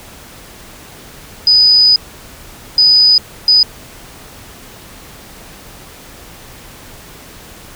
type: tone bursts at uneven times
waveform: sine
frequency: 4978 Hz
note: D#8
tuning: in tune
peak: -5 dBFS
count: 3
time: 1.47-1.96 / 2.78-3.18 / 3.48-3.63 s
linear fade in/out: 2 ms
effects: pink hiss -36 dBFS RMS until 7.75 s